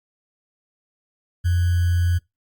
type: tone with sample-and-hold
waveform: sine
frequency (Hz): 87.31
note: F2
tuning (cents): 0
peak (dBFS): -16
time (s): 1.44-2.19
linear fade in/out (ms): 20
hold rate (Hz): 1575
effects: noise-tail reverb RT60 0.2 s tail -25 dB re dry + Opus 48 kbps